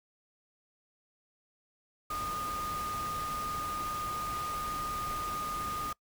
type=tone in noise; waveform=sine; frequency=1226 Hz; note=D#6; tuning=26 cents flat; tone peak=-34 dBFS; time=2.1-5.93 s; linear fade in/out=5 ms; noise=pink; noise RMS=-42 dBFS; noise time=2.1-5.93 s; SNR=+5 dB; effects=noise-tail reverb RT60 0.1 s tail -23 dB re dry